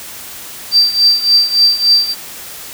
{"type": "tone with tremolo", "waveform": "sine", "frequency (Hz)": 4680, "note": "D8", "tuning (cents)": -7, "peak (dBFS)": -4, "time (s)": [0.71, 2.15], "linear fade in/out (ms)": 50, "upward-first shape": "triangle", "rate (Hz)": 3.5, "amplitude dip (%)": 85, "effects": ["white hiss -30 dBFS RMS until 2.73 s"]}